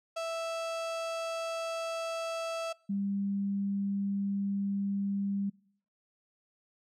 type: tone pair in turn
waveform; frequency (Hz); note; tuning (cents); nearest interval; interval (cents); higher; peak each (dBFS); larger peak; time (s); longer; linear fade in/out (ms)
35% pulse / sine; 659.3 / 198.86; E5 / G3; 0 / +25; octave + major sixth; 2075; first; -31 / -29; second; 0.16-2.73 / 2.89-5.5; second; 10
effects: noise-tail reverb RT60 0.7 s tail -26 dB re dry + low-pass 8000 Hz 12 dB/octave